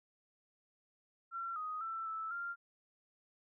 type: tone with pitch steps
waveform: sine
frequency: 1360 / 1250 / 1334 / 1315 / 1391 Hz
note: F6 / D#6 / E6 / E6 / F6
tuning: -46 / +8 / +20 / -5 / -7 cents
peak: -38 dBFS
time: 1.31-2.56 s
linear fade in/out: 50 ms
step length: 250 ms
effects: none